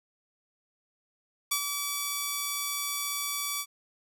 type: tone with ADSR envelope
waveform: 5% pulse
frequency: 1149 Hz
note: D6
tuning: 38 cents flat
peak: -12 dBFS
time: 1.51-3.66 s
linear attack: 9 ms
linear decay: 78 ms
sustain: -6 dB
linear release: 59 ms
effects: none